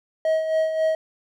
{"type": "tone with tremolo", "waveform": "triangle", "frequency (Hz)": 636, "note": "D#5", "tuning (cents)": 38, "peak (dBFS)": -15, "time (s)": [0.25, 0.95], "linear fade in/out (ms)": 2, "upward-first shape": "sine", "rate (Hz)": 3.7, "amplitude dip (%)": 55, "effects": []}